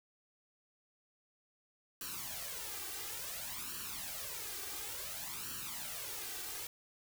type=noise with flanger; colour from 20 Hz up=white; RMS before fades=-43 dBFS; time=2.01-6.67 s; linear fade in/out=2 ms; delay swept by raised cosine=0.69 to 2.59 ms; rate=0.57 Hz; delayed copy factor=+0.75; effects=none